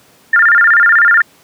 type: tone with vibrato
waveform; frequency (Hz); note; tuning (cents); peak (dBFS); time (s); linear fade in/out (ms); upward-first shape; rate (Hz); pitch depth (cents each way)
sine; 1586; G6; +20; -5; 0.33-1.22; 5; square; 16; 210
effects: pink hiss -47 dBFS RMS until 1.43 s + high-pass 150 Hz 12 dB/octave